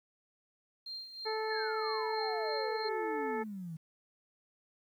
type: tone with tremolo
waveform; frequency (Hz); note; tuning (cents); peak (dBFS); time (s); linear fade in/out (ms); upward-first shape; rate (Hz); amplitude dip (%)
sine; 4186; C8; 0; -39; 0.86-2.89; 5; sine; 3.1; 65
type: harmonic tone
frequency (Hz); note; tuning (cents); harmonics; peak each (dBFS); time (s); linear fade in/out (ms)
437.1; A4; -11; 1 / 2 / 3 / 4 / 5; -35 / -38 / -45 / -44 / -47; 1.25-3.44; 20
type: exponential sweep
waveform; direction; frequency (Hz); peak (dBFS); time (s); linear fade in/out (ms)
sine; down; 1778 to 155.56; -39; 1.5-3.77; 10
effects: 11-bit